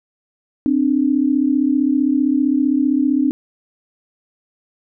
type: tone pair together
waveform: sine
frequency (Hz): 261.6 / 297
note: C4 / D4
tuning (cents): 0 / +20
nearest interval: major second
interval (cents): 220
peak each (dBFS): -16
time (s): 0.66-3.31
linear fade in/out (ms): 0
effects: none